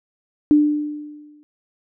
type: tone with exponential decay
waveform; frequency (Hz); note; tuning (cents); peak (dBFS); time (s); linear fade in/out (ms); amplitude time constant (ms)
sine; 297.6; D4; +23; -8; 0.51-1.43; 0; 200
effects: none